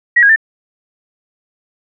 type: tone with pitch steps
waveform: sine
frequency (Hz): 1913 / 1640 / 1782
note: A#6 / G#6 / A6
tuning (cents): +44 / -22 / +22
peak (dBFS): -5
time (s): 0.16-0.361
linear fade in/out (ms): 10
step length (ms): 67
effects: none